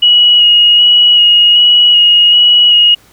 sine tone with vibrato, 2900 Hz, F#7, 35 cents flat, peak -3 dBFS, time 0.02-2.95 s, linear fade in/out 10 ms, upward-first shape square, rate 1.3 Hz, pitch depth 12 cents each way, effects pink hiss -45 dBFS RMS until 3.12 s

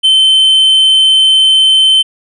triangle tone, 3082 Hz, G7, 30 cents flat, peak -3 dBFS, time 0.03-2.03 s, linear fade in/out 20 ms, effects resampled to 24000 Hz

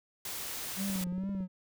white noise, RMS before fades -39 dBFS, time 0.25-1.04 s, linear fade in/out 2 ms
triangle tone with vibrato, 187.7 Hz, F#3, 25 cents sharp, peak -30 dBFS, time 0.76-1.48 s, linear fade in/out 50 ms, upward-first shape triangle, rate 2.3 Hz, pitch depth 110 cents each way
click train, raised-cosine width 3 ms, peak -33 dBFS, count 10, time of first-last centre 0.9-1.406 s, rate 17.8 Hz
effects none

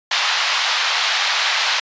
white band-pass noise, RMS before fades -19 dBFS, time 0.11-1.8 s, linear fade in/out 5 ms, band 760 to 4600 Hz, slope 24 dB/octave, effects resampled to 16000 Hz

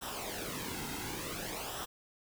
pink noise with flanger, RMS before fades -40 dBFS, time 0.01-1.86 s, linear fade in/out 20 ms, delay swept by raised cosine 0.44 to 1.74 ms, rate 0.56 Hz, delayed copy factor -0.65, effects none

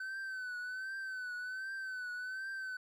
triangle tone with vibrato, 1520 Hz, F#6, 46 cents sharp, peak -37 dBFS, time 0-2.77 s, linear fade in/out 5 ms, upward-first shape triangle, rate 1.3 Hz, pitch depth 67 cents each way, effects none

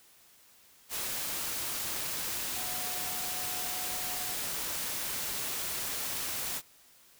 sine tone in noise, 731 Hz, F#5, 21 cents flat, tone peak -45 dBFS, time 2.54-4.36 s, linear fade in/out 50 ms, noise white, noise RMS -35 dBFS, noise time 0.89-6.62 s, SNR -13 dB, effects white hiss -60 dBFS RMS until 7.19 s

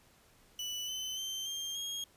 30% pulse tone with pitch steps, 2970 / 3041 / 3114 / 3189 / 3265 Hz, F#7 / F#7 / G7 / G7 / G#7, +6 / +47 / -12 / +29 / -30 cents, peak -34 dBFS, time 0.59-2.04 s, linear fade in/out 2 ms, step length 290 ms, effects pink hiss -64 dBFS RMS until 2.16 s + resampled to 32000 Hz

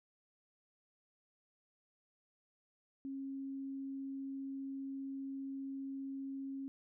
sine tone, 271.5 Hz, C#4, 36 cents flat, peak -40 dBFS, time 3.05-6.68 s, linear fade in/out 0 ms, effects none

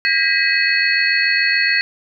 sine tone cluster, 1614 / 1903 / 1990 / 2551 / 4367 Hz, G#6 / A#6 / B6 / D#7 / C#8, -50 / +35 / +13 / +43 / -27 cents, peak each -20 dBFS, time 0.05-1.81 s, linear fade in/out 0 ms, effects none

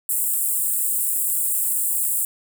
pink high-pass noise, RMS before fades -22 dBFS, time 0.09-2.25 s, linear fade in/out 2 ms, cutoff 7700 Hz, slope 96 dB/octave, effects none

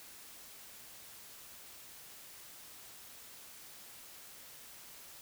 silence, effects white hiss -53 dBFS RMS until 5.21 s

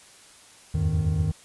triangle tone cluster, 79.6 / 88.2 / 103.2 / 155.2 Hz, D#2 / F2 / G#2 / D#3, +40 / +18 / -10 / -4 cents, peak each -25 / -25 / -28 / -23 dBFS, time 0.74-1.32 s, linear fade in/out 10 ms, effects white hiss -51 dBFS RMS until 1.44 s + resampled to 24000 Hz

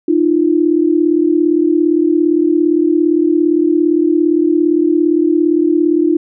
sine tone pair together, 306.1 / 343.6 Hz, D#4 / F4, -28 / -28 cents, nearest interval major second, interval 200 cents, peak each -12 dBFS, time 0.08-6.17 s, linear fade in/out 5 ms, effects none

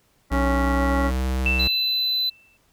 harmonic tone, 277.2 Hz, C#4, in tune, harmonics 1 / 2 / 3 / 4 / 5 / 7, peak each -24 / -27 / -29 / -30 / -31 / -32 dBFS, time 0.3-1.12 s, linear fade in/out 50 ms
square tone with pitch glide, 61.3 to 64.8 Hz, B1 to C2, -12 to -16 cents, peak -22 dBFS, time 0.31-1.68 s, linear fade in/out 10 ms, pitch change +96 cents, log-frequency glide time 0.64-1.22 s
sine tone with exponential decay, 2661 Hz, E7, 16 cents sharp, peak -18 dBFS, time 1.46-2.57 s, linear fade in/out 1 ms, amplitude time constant 240 ms
triangle tone, 4018 Hz, B7, 29 cents sharp, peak -19 dBFS, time 1.59-2.3 s, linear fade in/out 10 ms
effects pink hiss -63 dBFS RMS until 2.72 s

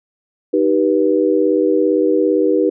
sine chord, Eb augmented, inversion none, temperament just, 311.1 / 388.9 / 486.1 Hz, Eb4 / G4 / B4, 0 / -14 / -28 cents, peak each -16 dBFS, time 0.53-2.7 s, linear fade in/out 10 ms, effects none

